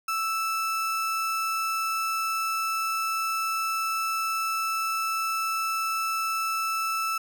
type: tone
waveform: 35% pulse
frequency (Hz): 1318.5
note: E6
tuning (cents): 0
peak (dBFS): -24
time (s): 0.08-7.18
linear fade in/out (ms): 5
effects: none

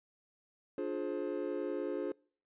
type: chord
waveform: triangle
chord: D half-diminished seventh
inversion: none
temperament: just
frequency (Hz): 293.7 / 352.4 / 422.9 / 528.6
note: D4 / F4 / Ab4 / C5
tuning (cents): 0 / +16 / +31 / +18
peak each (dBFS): -38 / -37 / -37 / -39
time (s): 0.78-2.12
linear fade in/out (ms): 2
effects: noise-tail reverb RT60 0.5 s tail -26 dB re dry + resampled to 8000 Hz

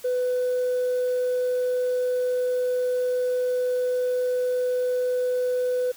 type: tone with hard clipping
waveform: triangle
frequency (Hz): 499.8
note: B4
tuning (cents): +21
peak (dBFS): -21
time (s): 0.04-5.92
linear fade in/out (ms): 10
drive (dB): 2
effects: white hiss -48 dBFS RMS until 5.96 s

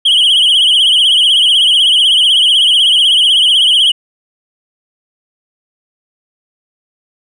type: tone with vibrato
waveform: sine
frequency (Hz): 3091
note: G7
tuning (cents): -25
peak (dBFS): -3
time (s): 0.05-3.92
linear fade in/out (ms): 10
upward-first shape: triangle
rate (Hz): 16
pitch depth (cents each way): 140
effects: tanh soft clip ceiling -5 dBFS

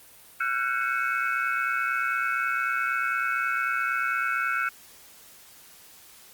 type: tone cluster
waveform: sine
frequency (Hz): 1357 / 1486 / 1590 / 2216 / 2571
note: E6 / F#6 / G6 / C#7 / E7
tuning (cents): +50 / +7 / +24 / -1 / -44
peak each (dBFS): -28 / -28 / -34 / -33 / -36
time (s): 0.4-4.69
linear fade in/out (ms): 5
effects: white hiss -51 dBFS RMS until 6.33 s + Opus 32 kbps

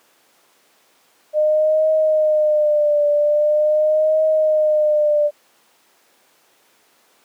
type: tone with vibrato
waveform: sine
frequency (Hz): 607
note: D#5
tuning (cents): -43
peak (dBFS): -12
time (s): 1.33-5.31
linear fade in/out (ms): 50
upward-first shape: triangle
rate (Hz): 0.43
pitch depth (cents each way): 61
effects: pink hiss -56 dBFS RMS until 7.24 s + high-pass 400 Hz 12 dB/octave

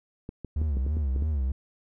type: clicks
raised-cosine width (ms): 3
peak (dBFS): -23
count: 8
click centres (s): 0.291 / 0.447 / 0.616 / 0.77 / 0.865 / 0.969 / 1.162 / 1.223
type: tone with vibrato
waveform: triangle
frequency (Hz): 71.2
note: C#2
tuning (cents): +47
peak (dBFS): -22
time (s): 0.56-1.52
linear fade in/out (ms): 5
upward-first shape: sine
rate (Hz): 3.1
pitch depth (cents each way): 170
effects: none

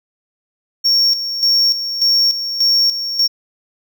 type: tone with tremolo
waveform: triangle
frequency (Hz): 5510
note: F8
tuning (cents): -24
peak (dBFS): -9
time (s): 0.84-3.28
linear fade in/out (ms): 20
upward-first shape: square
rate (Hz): 1.7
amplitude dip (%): 65
effects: none

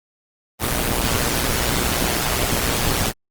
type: noise with amplitude modulation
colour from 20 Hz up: pink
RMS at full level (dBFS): -17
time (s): 0.59-3.13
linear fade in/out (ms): 50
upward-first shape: sine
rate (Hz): 120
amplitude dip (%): 80
effects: Opus 24 kbps

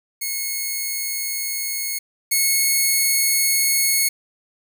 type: tone pair in turn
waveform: 5% pulse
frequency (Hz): 2180 / 2189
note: C#7 / C#7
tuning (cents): -29 / -22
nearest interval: unison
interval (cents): 7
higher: second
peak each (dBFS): -13 / -6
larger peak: second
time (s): 0.21-1.99 / 2.31-4.09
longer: neither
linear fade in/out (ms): 10
effects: none

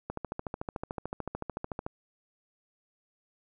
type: click train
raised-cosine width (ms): 1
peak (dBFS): -20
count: 25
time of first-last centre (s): 0.1-1.865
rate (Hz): 13.6
effects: none

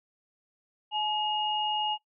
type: tone pair together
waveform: sine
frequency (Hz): 850.9 / 2862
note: G#5 / F7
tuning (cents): +42 / +42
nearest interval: octave + major sixth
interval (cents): 2100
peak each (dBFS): -29 / -30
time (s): 0.91-1.98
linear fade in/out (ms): 50
effects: noise-tail reverb RT60 0.1 s tail -17 dB re dry

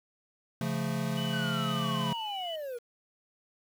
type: chord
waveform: square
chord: Db augmented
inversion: none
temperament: equal with one note detuned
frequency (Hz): 138.59 / 173.01 / 220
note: Db3 / F3 / A3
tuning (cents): 0 / -16 / 0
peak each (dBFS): -35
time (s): 0.61-2.13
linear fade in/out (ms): 2
type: tone with vibrato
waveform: sine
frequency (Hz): 2960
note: F#7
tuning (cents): 0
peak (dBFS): -37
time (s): 1.17-2.56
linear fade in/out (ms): 5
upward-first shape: sine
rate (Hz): 3.8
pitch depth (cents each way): 14
type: linear sweep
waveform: triangle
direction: down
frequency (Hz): 1545 to 460.4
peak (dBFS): -33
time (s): 1.32-2.79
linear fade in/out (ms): 20
effects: 9-bit

